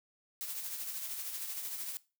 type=noise with tremolo; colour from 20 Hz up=blue; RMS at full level=-38 dBFS; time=0.41-1.97 s; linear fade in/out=0 ms; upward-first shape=triangle; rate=13 Hz; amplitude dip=50%; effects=noise-tail reverb RT60 0.3 s tail -20 dB re dry